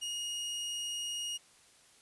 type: tone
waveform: sawtooth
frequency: 2871 Hz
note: F7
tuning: 47 cents sharp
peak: -32 dBFS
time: 0.01-1.38 s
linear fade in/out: 20 ms
effects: white hiss -62 dBFS RMS until 2.01 s + resampled to 24000 Hz